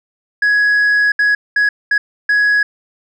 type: tone bursts at uneven times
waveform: sine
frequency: 1672 Hz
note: G#6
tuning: 11 cents sharp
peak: -7 dBFS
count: 5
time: 0.42-1.12 / 1.19-1.35 / 1.56-1.69 / 1.91-1.98 / 2.29-2.63 s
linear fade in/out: 5 ms
effects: tanh soft clip ceiling -9 dBFS